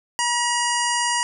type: harmonic tone with a mistuned harmonic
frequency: 958 Hz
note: A#5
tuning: 47 cents sharp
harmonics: 1 / 2 / 3 / 5 / 6 / 7 / 8 / 9 / 10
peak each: -23 / -26 / -28 / -30 / -31 / -31 / -32 / -33 / -33 dBFS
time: 0.19-1.23 s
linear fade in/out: 0 ms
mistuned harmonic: 8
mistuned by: -35 cents
effects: none